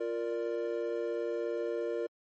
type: chord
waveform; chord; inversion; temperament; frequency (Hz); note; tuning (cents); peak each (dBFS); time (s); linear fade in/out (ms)
triangle; Bb major; second; equal; 349.2 / 466.2 / 587.3; F4 / Bb4 / D5; 0 / 0 / 0; -34 / -32 / -36; 0-2.07; 10
effects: MP3 32 kbps